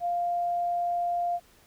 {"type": "tone", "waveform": "sine", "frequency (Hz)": 698.5, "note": "F5", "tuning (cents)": 0, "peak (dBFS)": -25, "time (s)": [0, 1.4], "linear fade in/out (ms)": 50, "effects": ["pink hiss -59 dBFS RMS until 1.66 s"]}